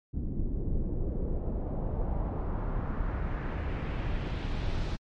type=noise with low-pass filter sweep; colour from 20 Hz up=brown; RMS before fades=-31 dBFS; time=0.13-4.97 s; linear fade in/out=20 ms; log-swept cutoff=250 to 4700 Hz; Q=1.5; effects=MP3 48 kbps